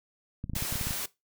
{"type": "clicks", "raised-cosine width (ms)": 5, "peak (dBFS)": -22, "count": 10, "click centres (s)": [0.441, 0.497, 0.535, 0.565, 0.624, 0.725, 0.756, 0.812, 0.87, 0.908]}
{"type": "noise", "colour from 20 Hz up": "white", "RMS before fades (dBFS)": -34, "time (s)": [0.55, 1.06], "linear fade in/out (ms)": 5}
{"effects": ["noise-tail reverb RT60 0.2 s tail -19 dB re dry"]}